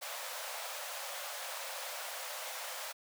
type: high-pass noise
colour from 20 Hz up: pink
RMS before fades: -42 dBFS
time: 0.01-2.93 s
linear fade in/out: 20 ms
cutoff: 510 Hz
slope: 96 dB/octave
effects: none